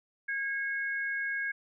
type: tone pair together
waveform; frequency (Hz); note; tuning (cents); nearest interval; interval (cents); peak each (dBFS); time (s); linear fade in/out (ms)
sine; 1636 / 2184; G#6 / C#7; -26 / -26; perfect fourth; 500; -31 / -37; 0.28-1.52; 10
effects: none